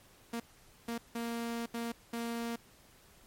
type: tone bursts at uneven times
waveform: sawtooth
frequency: 233.1 Hz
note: A#3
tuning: in tune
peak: -31 dBFS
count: 5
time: 0.33-0.4 / 0.88-0.98 / 1.15-1.66 / 1.74-1.92 / 2.13-2.56 s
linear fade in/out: 5 ms
effects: pink hiss -61 dBFS RMS until 3.26 s + MP3 64 kbps